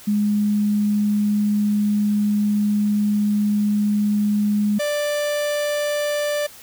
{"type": "tone pair in turn", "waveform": ["sine", "45% pulse"], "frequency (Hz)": [207.7, 588.9], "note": ["G#3", "D5"], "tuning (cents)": [0, 5], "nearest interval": "octave + tritone", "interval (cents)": 1805, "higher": "second", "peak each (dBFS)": [-16, -20], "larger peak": "first", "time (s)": [[0.07, 4.79], [4.79, 6.47]], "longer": "first", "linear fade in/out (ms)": 10, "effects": ["white hiss -43 dBFS RMS until 6.62 s"]}